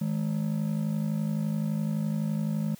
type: ring-modulated tone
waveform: triangle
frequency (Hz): 185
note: F#3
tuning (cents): 0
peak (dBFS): -21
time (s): 0.01-2.75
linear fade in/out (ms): 5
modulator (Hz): 25.9
effects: white hiss -54 dBFS RMS until 2.79 s